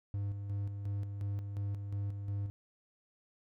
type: tone with tremolo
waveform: triangle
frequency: 100.6 Hz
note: G2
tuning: 45 cents sharp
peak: -31 dBFS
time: 0.14-2.5 s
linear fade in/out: 0 ms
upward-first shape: square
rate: 2.8 Hz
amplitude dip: 45%
effects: none

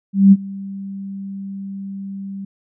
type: tone with ADSR envelope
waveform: sine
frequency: 196 Hz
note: G3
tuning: in tune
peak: -3 dBFS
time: 0.13-2.45 s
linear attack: 190 ms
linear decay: 41 ms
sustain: -23 dB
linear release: 6 ms
effects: none

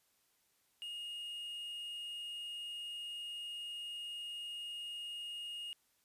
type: tone with quantisation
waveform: triangle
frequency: 2856 Hz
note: F7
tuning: 38 cents sharp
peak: -40 dBFS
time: 0.82-5.73 s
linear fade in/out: 0 ms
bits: 10
effects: white hiss -75 dBFS RMS until 6.04 s + resampled to 32000 Hz

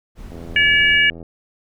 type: noise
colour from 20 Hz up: brown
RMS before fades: -35 dBFS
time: 0.15-1 s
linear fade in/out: 50 ms
type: click train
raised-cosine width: 2 ms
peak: -23 dBFS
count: 77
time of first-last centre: 0.32-1.228 s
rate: 83.7 Hz
type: harmonic tone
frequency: 572 Hz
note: D5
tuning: 46 cents flat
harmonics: 3 / 4 / 5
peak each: -15 / -16 / -17 dBFS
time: 0.56-1.1 s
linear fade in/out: 2 ms
effects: none

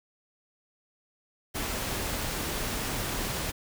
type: noise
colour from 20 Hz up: pink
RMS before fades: -32 dBFS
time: 1.54-3.52 s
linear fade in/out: 20 ms
effects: none

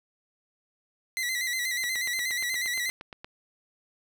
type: tone with vibrato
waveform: sawtooth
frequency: 2002 Hz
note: B6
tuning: 23 cents sharp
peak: -24 dBFS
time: 1.17-2.9 s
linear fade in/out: 0 ms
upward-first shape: square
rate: 8.3 Hz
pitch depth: 53 cents each way
type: noise with exponential growth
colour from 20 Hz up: violet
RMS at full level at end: -35 dBFS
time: 1.56-1.66 s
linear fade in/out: 1 ms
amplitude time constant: 20 ms
type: click train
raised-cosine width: 0.3 ms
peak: -25 dBFS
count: 13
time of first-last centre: 1.84-3.245 s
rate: 8.54 Hz
effects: none

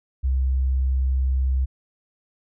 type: tone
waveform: sine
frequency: 65.41 Hz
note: C2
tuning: in tune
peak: -18 dBFS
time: 0.23-1.66 s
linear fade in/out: 20 ms
effects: none

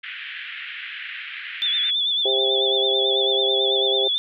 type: band-pass noise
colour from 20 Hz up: pink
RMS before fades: -34 dBFS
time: 0.03-1.91 s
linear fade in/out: 10 ms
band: 1600 to 3200 Hz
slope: 48 dB/octave
type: tone with vibrato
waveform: sine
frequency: 3478 Hz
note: A7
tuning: 21 cents flat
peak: -19 dBFS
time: 1.62-4.18 s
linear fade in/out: 0 ms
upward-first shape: sine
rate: 9.1 Hz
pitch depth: 59 cents each way
type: harmonic tone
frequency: 132.4 Hz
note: C3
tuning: 21 cents sharp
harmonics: 3 / 4 / 5 / 6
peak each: -23 / -26 / -33 / -34 dBFS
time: 2.25-4.08 s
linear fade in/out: 5 ms
effects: none

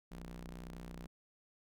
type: ring-modulated tone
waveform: sawtooth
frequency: 61.74 Hz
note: B1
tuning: in tune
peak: -39 dBFS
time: 0.11-1.07 s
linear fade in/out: 10 ms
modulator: 107 Hz
effects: none

